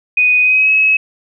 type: tone with pitch glide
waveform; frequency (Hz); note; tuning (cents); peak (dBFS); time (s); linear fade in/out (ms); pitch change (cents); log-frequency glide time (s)
sine; 2489 to 2568; D#7 to E7; 0 to -46; -8; 0.17-0.97; 5; +54; 0.41-0.71
effects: none